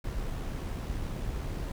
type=noise with amplitude modulation; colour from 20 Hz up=brown; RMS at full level=-33 dBFS; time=0.04-1.72 s; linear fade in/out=5 ms; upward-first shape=sine; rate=71.3 Hz; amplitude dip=30%; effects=none